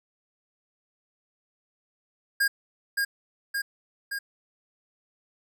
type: tone with echo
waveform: square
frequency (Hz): 1622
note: G#6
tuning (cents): -41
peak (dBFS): -21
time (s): 2.4-2.48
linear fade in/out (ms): 10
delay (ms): 570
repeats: 3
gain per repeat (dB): -3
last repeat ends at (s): 4.19
effects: none